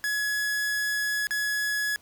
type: tone with dropouts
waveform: 45% pulse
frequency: 1688 Hz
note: G#6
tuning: 28 cents sharp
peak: -25 dBFS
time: 0.04-1.96 s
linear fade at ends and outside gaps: 0 ms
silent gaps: 1.27-1.308 s
effects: pink hiss -58 dBFS RMS until 2.01 s